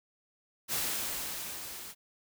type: noise with level ramp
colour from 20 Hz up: white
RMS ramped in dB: -31 to -45 dBFS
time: 0.68-1.95 s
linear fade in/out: 50 ms
effects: none